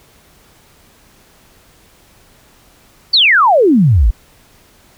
sine exponential sweep, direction down, 4699 to 45.34 Hz, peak -6 dBFS, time 3.13-4.11 s, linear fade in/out 10 ms, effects pink hiss -48 dBFS RMS until 4.97 s

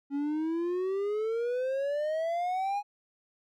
triangle exponential sweep, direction up, 277.2 to 830.6 Hz, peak -26 dBFS, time 0.1-2.83 s, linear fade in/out 50 ms, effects none

